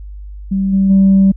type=tone with level steps; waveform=sine; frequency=193.7 Hz; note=G3; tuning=20 cents flat; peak=-12 / -8 / -4 dBFS; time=0.51-1.32 s; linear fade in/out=10 ms; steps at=0.72 / 0.89 s; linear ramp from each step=20 ms; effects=tanh soft clip ceiling -3 dBFS + added 50 Hz sine -27 dBFS peak until 1.36 s